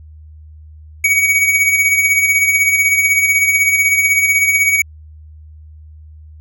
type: tone with tremolo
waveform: square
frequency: 2255 Hz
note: C#7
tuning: 29 cents sharp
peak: -9 dBFS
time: 1.04-4.82 s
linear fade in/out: 5 ms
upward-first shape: sine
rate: 16 Hz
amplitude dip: 50%
effects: added 77 Hz sine -35 dBFS peak until 6.4 s